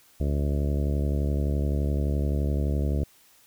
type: harmonic tone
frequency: 71.7 Hz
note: D2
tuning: 41 cents flat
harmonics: 1 / 2 / 3 / 4 / 5 / 6 / 7 / 8 / 9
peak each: -24 / -30 / -34 / -36 / -38 / -40 / -41 / -42 / -43 dBFS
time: 0.2-3.04 s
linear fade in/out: 5 ms
effects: white hiss -58 dBFS RMS until 3.46 s